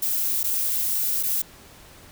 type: noise with dropouts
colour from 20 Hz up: violet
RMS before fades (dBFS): -24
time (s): 0.02-1.42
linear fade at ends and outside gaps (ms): 5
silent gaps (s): 0.432-0.44 / 1.229-1.233
effects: pink hiss -48 dBFS RMS until 2.11 s

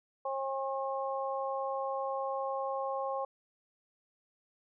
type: harmonic tone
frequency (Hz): 269.7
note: C#4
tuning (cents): -47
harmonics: 2 / 3 / 4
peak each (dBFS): -35 / -37 / -38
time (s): 0.25-3.25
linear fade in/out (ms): 5
effects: none

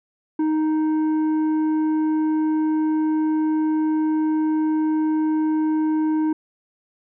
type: tone with tanh clipping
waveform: sine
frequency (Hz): 311.4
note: D#4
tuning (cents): +2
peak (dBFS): -19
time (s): 0.39-6.33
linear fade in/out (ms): 5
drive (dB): 7
effects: none

